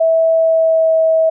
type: tone with pitch glide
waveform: sine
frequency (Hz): 652 to 644.9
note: E5 to E5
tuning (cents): -19 to -38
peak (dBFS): -9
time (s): 0-1.3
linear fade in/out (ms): 10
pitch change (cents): -19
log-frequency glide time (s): 0.34-0.95
effects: none

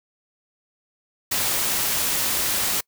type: noise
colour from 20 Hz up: white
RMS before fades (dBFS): -23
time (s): 1.31-2.81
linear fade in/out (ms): 10
effects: noise-tail reverb RT60 0.1 s tail -26 dB re dry

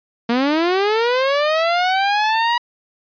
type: linear sweep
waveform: sawtooth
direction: up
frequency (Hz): 228 to 965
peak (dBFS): -11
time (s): 0.29-2.58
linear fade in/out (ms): 5
effects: resampled to 11025 Hz

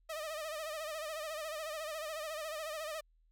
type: tone with vibrato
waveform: sawtooth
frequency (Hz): 622.3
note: D#5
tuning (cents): 0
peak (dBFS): -35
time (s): 0.09-3.01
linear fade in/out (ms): 10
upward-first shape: sine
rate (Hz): 14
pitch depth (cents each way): 79
effects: added 40 Hz sine -66 dBFS peak until 3.31 s

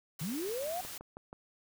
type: noise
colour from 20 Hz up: white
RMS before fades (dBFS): -44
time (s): 0.19-0.98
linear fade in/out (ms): 5
type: linear sweep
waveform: sine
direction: up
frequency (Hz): 138.59 to 744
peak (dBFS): -34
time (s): 0.21-0.81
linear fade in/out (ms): 5
type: click train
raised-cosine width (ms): 1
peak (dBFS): -31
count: 4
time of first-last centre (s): 0.85-1.329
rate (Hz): 6.26
effects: none

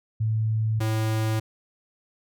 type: tone pair in turn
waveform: sine / square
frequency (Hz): 110 / 110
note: A2 / A2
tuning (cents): 0 / 0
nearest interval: unison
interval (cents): 0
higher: neither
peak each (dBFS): -21 / -23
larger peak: first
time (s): 0.2-0.8 / 0.8-1.4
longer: neither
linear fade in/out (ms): 10
effects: none

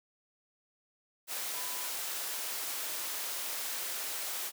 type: tone in noise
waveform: sine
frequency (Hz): 996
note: B5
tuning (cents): +14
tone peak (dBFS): -48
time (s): 1.52-1.91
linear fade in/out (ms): 50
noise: white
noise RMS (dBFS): -37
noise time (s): 1.27-4.52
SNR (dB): -14
effects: high-pass 400 Hz 12 dB/octave

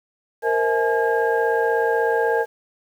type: tone cluster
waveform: sine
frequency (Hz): 461.7 / 518 / 647 / 850 / 1620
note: A#4 / C5 / E5 / G#5 / G#6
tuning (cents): -17 / -17 / -32 / +40 / -43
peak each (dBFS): -19 / -27 / -28 / -23 / -25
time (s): 0.42-2.46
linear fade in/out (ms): 50
effects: tanh soft clip ceiling -7 dBFS + 8-bit

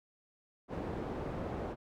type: low-pass noise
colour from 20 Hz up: white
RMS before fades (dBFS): -39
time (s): 0.68-1.76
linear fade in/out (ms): 50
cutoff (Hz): 520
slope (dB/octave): 12
effects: none

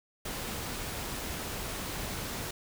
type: noise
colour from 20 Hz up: pink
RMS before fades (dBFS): -37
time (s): 0.25-2.51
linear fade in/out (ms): 5
effects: none

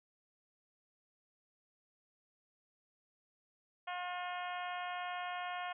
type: harmonic tone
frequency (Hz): 357.8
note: F4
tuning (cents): +42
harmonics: 2 / 3 / 4 / 5 / 6 / 7 / 8 / 9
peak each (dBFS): -41 / -45 / -47 / -49 / -51 / -52 / -53 / -54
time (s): 3.87-5.73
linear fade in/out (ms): 10
effects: none

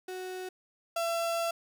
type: tone pair in turn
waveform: 35% pulse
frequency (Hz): 370 / 673.1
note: F#4 / E5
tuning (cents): 0 / +36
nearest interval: minor seventh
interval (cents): 1036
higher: second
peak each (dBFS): -35 / -27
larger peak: second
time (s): 0.08-0.49 / 0.96-1.51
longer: second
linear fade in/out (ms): 5
effects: none

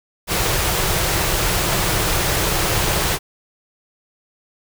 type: band-stop noise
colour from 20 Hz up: pink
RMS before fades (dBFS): -19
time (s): 0.27-3.19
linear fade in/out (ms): 50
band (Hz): 200 to 300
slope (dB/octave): 96
effects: none

